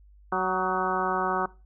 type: harmonic tone with a mistuned harmonic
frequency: 186.5 Hz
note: F#3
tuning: 14 cents sharp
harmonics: 1 / 2 / 3 / 4 / 5 / 6 / 7 / 8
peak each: -35 / -31 / -36 / -30 / -31 / -31 / -31 / -34 dBFS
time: 0.32-1.46 s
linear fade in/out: 5 ms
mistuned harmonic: 7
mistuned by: -48 cents
effects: noise-tail reverb RT60 0.3 s tail -20 dB re dry + added 50 Hz sine -51 dBFS peak until 1.65 s